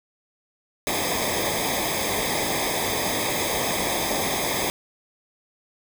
pink noise with comb filter, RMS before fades -25 dBFS, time 0.87-4.7 s, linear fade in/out 0 ms, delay 0.7 ms, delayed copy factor -0.9, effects none

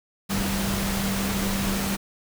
sine tone in noise, 196 Hz, G3, in tune, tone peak -26 dBFS, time 0.29-1.97 s, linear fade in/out 20 ms, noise pink, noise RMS -28 dBFS, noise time 0.29-1.97 s, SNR -1 dB, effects none

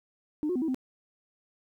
sine tone with pitch steps, 302.2 / 361.6 / 252.3 / 322.5 / 258.1 Hz, D4 / F#4 / B3 / E4 / C4, +50 / -40 / +37 / -38 / -23 cents, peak -25 dBFS, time 0.43-0.745 s, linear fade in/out 0 ms, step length 63 ms, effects tanh soft clip ceiling -22 dBFS + 11-bit

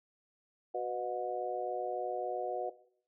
harmonic tone with a mistuned harmonic, 123.47 Hz, B2, in tune, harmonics 3 / 4 / 5 / 6, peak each -39 / -38 / -39 / -37 dBFS, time 0.74-2.7 s, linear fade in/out 10 ms, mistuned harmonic 6, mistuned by -38 cents, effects noise-tail reverb RT60 0.6 s tail -17 dB re dry

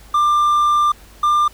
triangle tone pair in turn, 1190 / 1195.1 Hz, D6 / D6, +22 / +30 cents, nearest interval unison, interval 8 cents, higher second, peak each -10 dBFS, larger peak neither, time 0.14-0.92 / 1.23-1.48 s, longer first, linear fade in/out 5 ms, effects added 50 Hz sine -43 dBFS peak until 1.53 s + pink hiss -46 dBFS RMS until 1.53 s

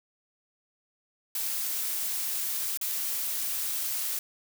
blue noise with dropouts, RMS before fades -31 dBFS, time 1.35-4.19 s, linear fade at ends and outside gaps 2 ms, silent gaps 2.774-2.812 s, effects none

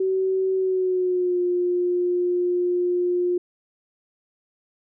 sine tone with pitch glide, 379 to 355.7 Hz, F#4 to F4, +42 to +32 cents, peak -19 dBFS, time 0-3.38 s, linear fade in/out 5 ms, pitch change -110 cents, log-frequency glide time 0.55-1.4 s, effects none

